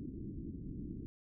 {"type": "low-pass noise", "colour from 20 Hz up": "white", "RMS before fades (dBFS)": -44, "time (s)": [0, 1.06], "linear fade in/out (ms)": 0, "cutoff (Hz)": 330, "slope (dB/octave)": 48, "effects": []}